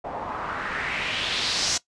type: noise with low-pass filter sweep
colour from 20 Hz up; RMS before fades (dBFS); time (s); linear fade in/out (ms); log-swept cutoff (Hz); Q
white; -28; 0.04-1.78; 10; 730 to 6200; 2.6
effects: noise-tail reverb RT60 0.1 s tail -18 dB re dry + resampled to 22050 Hz